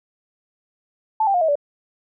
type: tone with pitch steps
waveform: sine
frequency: 876 / 789.5 / 711.5 / 641.3 / 577.9 Hz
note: A5 / G5 / F5 / E5 / D5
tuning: -8 / +12 / +32 / -48 / -28 cents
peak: -15 dBFS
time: 1.2-1.555 s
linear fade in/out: 5 ms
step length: 71 ms
effects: none